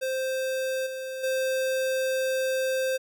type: tone with level steps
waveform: square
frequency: 523.3 Hz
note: C5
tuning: in tune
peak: -27 / -33 / -25 dBFS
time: 0.01-2.98 s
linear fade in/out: 20 ms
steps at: 0.86 / 1.23 s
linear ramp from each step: 10 ms
effects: none